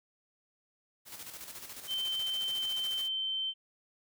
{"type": "noise with tremolo", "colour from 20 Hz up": "white", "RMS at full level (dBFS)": -44, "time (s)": [1.05, 3.09], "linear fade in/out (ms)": 50, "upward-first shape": "square", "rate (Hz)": 14, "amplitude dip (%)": 50}
{"type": "tone", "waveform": "sine", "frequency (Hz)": 3099, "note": "G7", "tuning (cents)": -21, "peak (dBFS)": -31, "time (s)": [1.87, 3.54], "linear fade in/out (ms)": 50}
{"effects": []}